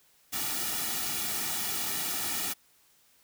white noise with comb filter, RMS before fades -32 dBFS, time 0.32-2.54 s, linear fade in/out 20 ms, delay 1.9 ms, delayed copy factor -0.7, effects white hiss -64 dBFS RMS until 3.23 s

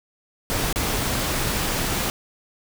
pink noise with dropouts, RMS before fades -24 dBFS, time 0.5-2.1 s, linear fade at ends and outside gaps 0 ms, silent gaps 0.727-0.759 s, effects none

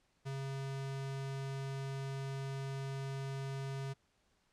square tone, 136 Hz, C#3, 33 cents flat, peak -39 dBFS, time 0.25-3.94 s, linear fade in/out 20 ms, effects pink hiss -75 dBFS RMS until 4.52 s + low-pass 8000 Hz 12 dB/octave

